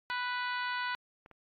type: harmonic tone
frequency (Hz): 493.9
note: B4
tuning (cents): 0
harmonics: 2 / 3 / 4 / 5 / 6 / 7 / 8 / 9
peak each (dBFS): -36 / -36 / -41 / -45 / -46 / -49 / -47 / -49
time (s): 0.1-0.95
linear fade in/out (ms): 0
type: clicks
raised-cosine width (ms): 0.5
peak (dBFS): -38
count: 2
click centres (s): 1.261 / 1.313
effects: AAC 48 kbps